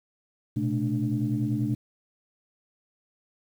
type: tone cluster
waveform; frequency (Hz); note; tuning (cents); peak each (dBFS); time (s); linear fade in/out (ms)
sine; 117.3 / 127.6 / 217.4 / 294.7; A#2 / C3 / A3 / D4; +11 / -43 / -21 / +6; -29; 0.56-1.75; 10
effects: tanh soft clip ceiling -15 dBFS + 9-bit